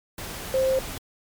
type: tone in noise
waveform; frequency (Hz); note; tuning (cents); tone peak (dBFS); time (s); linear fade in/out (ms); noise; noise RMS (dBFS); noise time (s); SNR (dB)
sine; 526; C5; +9; -19; 0.54-0.79; 2; pink; -35; 0.18-0.98; +13
effects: MP3 96 kbps